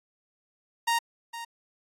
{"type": "tone with echo", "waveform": "sawtooth", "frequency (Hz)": 931, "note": "A#5", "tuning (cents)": -2, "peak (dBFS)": -19, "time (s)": [0.87, 0.99], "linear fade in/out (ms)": 10, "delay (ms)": 460, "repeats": 1, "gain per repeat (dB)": -13, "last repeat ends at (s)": 1.45, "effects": ["low-pass 12000 Hz 12 dB/octave", "AAC 64 kbps"]}